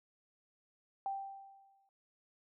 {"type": "tone with exponential decay", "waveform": "sine", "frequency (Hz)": 784, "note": "G5", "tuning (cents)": 0, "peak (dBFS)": -33, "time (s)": [1.06, 1.89], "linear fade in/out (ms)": 1, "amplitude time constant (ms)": 180, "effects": ["noise-tail reverb RT60 0.3 s tail -19 dB re dry"]}